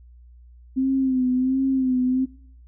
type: tone with vibrato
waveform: sine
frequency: 260 Hz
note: C4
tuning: 11 cents flat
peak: -18 dBFS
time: 0.76-2.26 s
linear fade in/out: 20 ms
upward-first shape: sine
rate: 1.4 Hz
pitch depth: 52 cents each way
effects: noise-tail reverb RT60 0.6 s tail -20 dB re dry + added 60 Hz sine -45 dBFS peak until 2.67 s